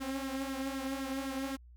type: tone with flanger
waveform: sawtooth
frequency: 268.8 Hz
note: C4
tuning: 47 cents sharp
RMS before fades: -37 dBFS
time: 0-1.57 s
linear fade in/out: 20 ms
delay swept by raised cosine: 0.55 to 4.35 ms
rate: 3.9 Hz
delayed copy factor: +0.6
effects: added 60 Hz sine -52 dBFS peak until 1.76 s